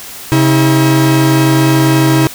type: tone pair together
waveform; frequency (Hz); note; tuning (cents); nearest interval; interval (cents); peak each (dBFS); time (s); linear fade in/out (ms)
45% pulse; 134.67 / 320.3; C#3 / E4; -50 / -50; octave + minor third; 1500; -10; 0.32-2.27; 0
effects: white hiss -29 dBFS RMS until 2.34 s